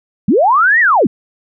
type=linear two-way sweep; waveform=sine; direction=up then down; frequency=160.3 to 1975.5 to 160.3 Hz; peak=-7 dBFS; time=0.28-1.07 s; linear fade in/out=5 ms; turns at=0.8 s; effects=none